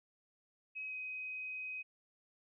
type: tone with pitch glide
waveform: sine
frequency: 2545 to 2519 Hz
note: D#7 to D#7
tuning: +39 to +21 cents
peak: -40 dBFS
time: 0.75-1.83 s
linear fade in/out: 20 ms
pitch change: -18 cents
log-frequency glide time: 0.86-0.94 s
effects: none